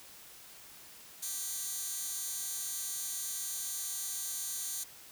15% pulse tone with high-pass filter, 392 Hz, G4, in tune, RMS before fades -38 dBFS, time 1.22-4.84 s, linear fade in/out 10 ms, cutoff 7600 Hz, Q 1.3, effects white hiss -53 dBFS RMS until 5.11 s

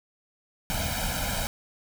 pink noise with comb filter, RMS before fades -29 dBFS, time 0.7-1.47 s, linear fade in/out 0 ms, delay 1.3 ms, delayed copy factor +0.95, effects none

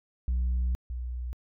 sine tone pair in turn, 61.9 / 61.3 Hz, B1 / B1, +5 / -12 cents, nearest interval unison, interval 17 cents, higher first, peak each -22 / -31 dBFS, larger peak first, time 0.28-0.75 / 0.9-1.33 s, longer first, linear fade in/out 0 ms, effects tanh soft clip ceiling -23 dBFS

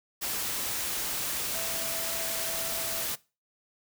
sine tone in noise, 660 Hz, E5, 2 cents sharp, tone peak -39 dBFS, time 1.54-3.05 s, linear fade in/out 20 ms, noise white, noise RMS -32 dBFS, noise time 0.21-3.16 s, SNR -10 dB, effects noise-tail reverb RT60 0.3 s tail -21 dB re dry

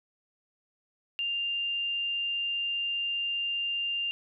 sine tone, 2795 Hz, F7, 1 cent sharp, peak -28 dBFS, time 1.19-4.11 s, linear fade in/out 0 ms, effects none

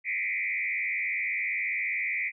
sine tone with frequency modulation, 2193 Hz, C#7, 19 cents flat, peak -27 dBFS, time 0.04-2.32 s, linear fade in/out 50 ms, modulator 85.2 Hz, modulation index 2.8, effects none

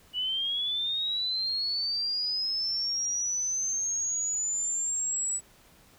sine linear sweep, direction up, 2931 to 7902 Hz, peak -27 dBFS, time 0.13-5.41 s, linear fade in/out 50 ms, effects pink hiss -58 dBFS RMS until 5.98 s

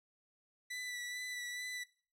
sawtooth tone with vibrato, 1975.5 Hz, B6, in tune, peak -37 dBFS, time 0.7-1.84 s, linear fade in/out 10 ms, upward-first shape sine, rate 2.3 Hz, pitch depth 21 cents each way, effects noise-tail reverb RT60 0.4 s tail -18 dB re dry + low-pass 11000 Hz 12 dB/octave

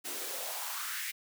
white noise with high-pass filter sweep, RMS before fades -38 dBFS, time 0.04-1.12 s, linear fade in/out 20 ms, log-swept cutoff 270 to 2200 Hz, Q 3.2, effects none

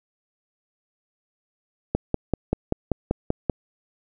click train, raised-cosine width 2 ms, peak -7 dBFS, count 9, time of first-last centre 1.95-3.497 s, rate 5.17 Hz, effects none

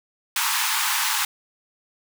pink high-pass noise, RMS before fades -23 dBFS, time 0.36-1.25 s, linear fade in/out 2 ms, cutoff 830 Hz, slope 96 dB/octave, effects none

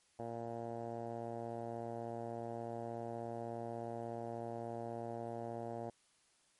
10% pulse tone with low-pass filter, 116.54 Hz, A#2, in tune, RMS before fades -43 dBFS, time 0.19-5.9 s, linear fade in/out 5 ms, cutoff 750 Hz, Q 2.5, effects white hiss -72 dBFS RMS until 6.59 s + MP3 48 kbps

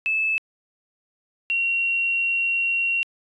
triangle tone pair in turn, 2616 / 2744 Hz, E7 / F7, -14 / -31 cents, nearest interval minor second, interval 83 cents, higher second, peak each -16 dBFS, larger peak neither, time 0.06-0.38 / 1.5-3.03 s, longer second, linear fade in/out 0 ms, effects tanh soft clip ceiling -18 dBFS + resampled to 22050 Hz

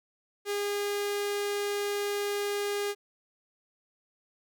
sawtooth tone with notch filter, 407.8 Hz, G#4, 32 cents flat, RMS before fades -31 dBFS, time 0.45-2.95 s, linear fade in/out 50 ms, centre 960 Hz, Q 1.8, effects none

